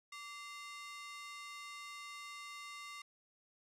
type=ring-modulated tone; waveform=sawtooth; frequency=1619 Hz; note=G#6; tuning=45 cents flat; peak=-40 dBFS; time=0.12-3.02 s; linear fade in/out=5 ms; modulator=456 Hz; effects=low-pass 9000 Hz 12 dB/octave